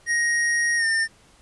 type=tone with pitch glide; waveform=square; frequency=1875 to 1805.9 Hz; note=A#6 to A6; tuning=+10 to +45 cents; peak=-20 dBFS; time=0.06-1.08 s; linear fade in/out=50 ms; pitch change=-65 cents; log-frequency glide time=0.77-0.86 s; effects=pink hiss -55 dBFS RMS until 1.41 s + resampled to 24000 Hz

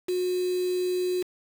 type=tone with quantisation; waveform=sine; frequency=363.1 Hz; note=F#4; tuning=33 cents flat; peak=-24 dBFS; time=0.08-1.23 s; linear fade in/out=10 ms; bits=6; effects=none

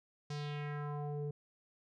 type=tone with low-pass filter sweep; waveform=square; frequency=146.83 Hz; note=D3; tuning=in tune; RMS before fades=-40 dBFS; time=0.3-1.31 s; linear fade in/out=5 ms; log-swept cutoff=5700 to 370 Hz; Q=2.3; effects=none

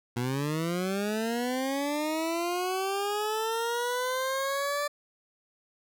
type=linear sweep; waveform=20% pulse; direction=up; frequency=117.8 to 587.3 Hz; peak=-23 dBFS; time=0.16-4.88 s; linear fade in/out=10 ms; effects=none

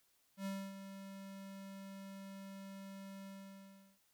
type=tone with ADSR envelope; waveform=square; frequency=195 Hz; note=G3; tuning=9 cents flat; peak=-39 dBFS; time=0.37-3.99 s; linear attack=86 ms; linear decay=270 ms; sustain=-10 dB; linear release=730 ms; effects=white hiss -75 dBFS RMS until 4.13 s

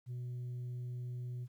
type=tone; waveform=sine; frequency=123.47 Hz; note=B2; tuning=in tune; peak=-36 dBFS; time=0.06-1.48 s; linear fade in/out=50 ms; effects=tanh soft clip ceiling -38 dBFS + 12-bit

